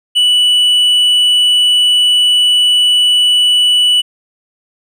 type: tone with hard clipping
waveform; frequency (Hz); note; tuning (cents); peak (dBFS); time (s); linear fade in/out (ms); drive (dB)
triangle; 2960; F#7; 0; -8; 0.15-4.02; 20; 6
effects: none